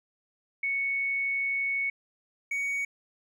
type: tone pair in turn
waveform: sine / triangle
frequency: 2217 / 2240 Hz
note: C#7 / C#7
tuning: 0 / +18 cents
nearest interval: unison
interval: 18 cents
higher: second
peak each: -26 dBFS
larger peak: neither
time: 0.63-1.9 / 2.51-2.85 s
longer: first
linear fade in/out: 5 ms
effects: none